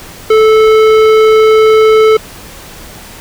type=tone with tanh clipping; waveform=sine; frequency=436.8 Hz; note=A4; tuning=13 cents flat; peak=-5 dBFS; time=0.3-2.17 s; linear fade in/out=5 ms; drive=15 dB; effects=pink hiss -31 dBFS RMS until 3.2 s